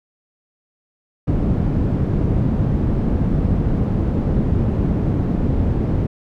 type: low-pass noise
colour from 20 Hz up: white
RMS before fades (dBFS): -18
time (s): 1.27-6.07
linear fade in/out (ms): 10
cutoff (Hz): 180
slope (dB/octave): 12
effects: none